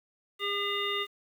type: harmonic tone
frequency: 404.3 Hz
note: G#4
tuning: 46 cents flat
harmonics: 1 / 3 / 5 / 7 / 9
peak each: -35 / -35 / -35 / -35 / -35 dBFS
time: 0.39-1.07 s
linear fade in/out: 50 ms
effects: 9-bit